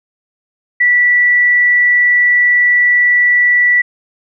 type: tone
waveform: sine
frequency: 1958 Hz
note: B6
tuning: 15 cents flat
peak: -7 dBFS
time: 0.8-3.82 s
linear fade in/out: 10 ms
effects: none